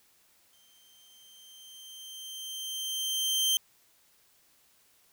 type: tone with exponential growth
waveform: sawtooth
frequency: 3136 Hz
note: G7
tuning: in tune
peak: -20 dBFS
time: 0.53-3.57 s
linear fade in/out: 1 ms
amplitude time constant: 660 ms
effects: white hiss -65 dBFS RMS until 5.12 s